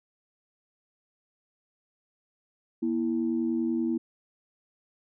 sine tone pair together, 238.9 / 329.2 Hz, A#3 / E4, +43 / -2 cents, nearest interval tritone, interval 555 cents, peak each -27 dBFS, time 2.82-3.98 s, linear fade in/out 10 ms, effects tanh soft clip ceiling -17 dBFS

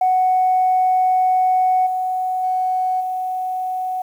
sine tone with level steps, 742 Hz, F#5, 5 cents sharp, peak -12 / -18 / -16 / -20 dBFS, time 0.01-4.02 s, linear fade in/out 5 ms, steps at 1.86 / 2.43 / 3 s, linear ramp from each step 10 ms, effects tanh soft clip ceiling -8 dBFS + 8-bit

